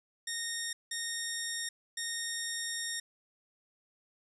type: tone bursts at uneven times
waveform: 10% pulse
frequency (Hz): 1850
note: A#6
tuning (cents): -14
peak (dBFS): -25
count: 3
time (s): 0.27-0.73 / 0.91-1.69 / 1.97-3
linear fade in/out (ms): 5
effects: resampled to 24000 Hz + 11-bit